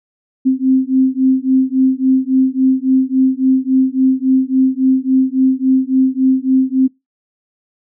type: beating tone pair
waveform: sine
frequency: 260.2 / 263.8 Hz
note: C4 / C4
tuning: -9 / +14 cents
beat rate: 3.6 Hz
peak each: -13 dBFS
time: 0.45-6.88 s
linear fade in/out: 20 ms
effects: noise-tail reverb RT60 0.2 s tail -22 dB re dry